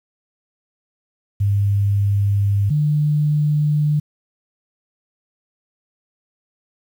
sine tone pair in turn, 100.7 / 149.41 Hz, G2 / D3, +47 / +30 cents, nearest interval perfect fifth, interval 683 cents, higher second, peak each -14 dBFS, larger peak neither, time 1.4-2.7 / 2.7-4 s, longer neither, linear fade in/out 10 ms, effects 8-bit

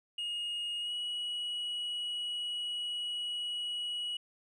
sine tone with pitch glide, 2865 to 2918 Hz, F7 to F#7, +44 to -25 cents, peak -31 dBFS, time 0.18-4.17 s, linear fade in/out 5 ms, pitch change +31 cents, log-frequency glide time 0.8-0.92 s, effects tanh soft clip ceiling -33 dBFS

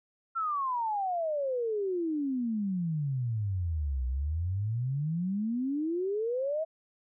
sine exponential two-way sweep, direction down then up, 1370 to 61.5 to 654 Hz, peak -28 dBFS, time 0.35-6.65 s, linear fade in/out 20 ms, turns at 4.06 s, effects none

